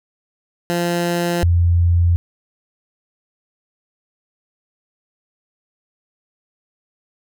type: tone pair in turn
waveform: 15% pulse / sine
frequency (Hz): 173 / 86.23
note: F3 / F2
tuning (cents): -16 / -21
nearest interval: octave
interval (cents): 1205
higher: first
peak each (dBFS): -11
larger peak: neither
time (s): 0.7-1.43 / 1.43-2.16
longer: neither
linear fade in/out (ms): 0
effects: none